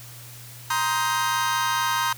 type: chord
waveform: 40% pulse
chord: C minor seventh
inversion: third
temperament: just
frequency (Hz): 941.9 / 1046.5 / 1255.8 / 1569.8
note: Bb5 / C6 / Eb6 / G6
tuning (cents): +18 / 0 / +16 / +2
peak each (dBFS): -25 / -27 / -28 / -27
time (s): 0.7-2.13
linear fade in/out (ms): 5
effects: added 120 Hz sine -43 dBFS peak until 2.17 s + white hiss -44 dBFS RMS until 2.17 s